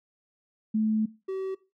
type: tone pair in turn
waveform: sine / triangle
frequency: 217.2 / 381.8 Hz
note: A3 / G4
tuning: -22 / -46 cents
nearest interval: minor seventh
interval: 976 cents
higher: second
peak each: -22 / -27 dBFS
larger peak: first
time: 0.74-1.06 / 1.28-1.55 s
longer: first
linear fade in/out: 10 ms
effects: noise-tail reverb RT60 0.3 s tail -20 dB re dry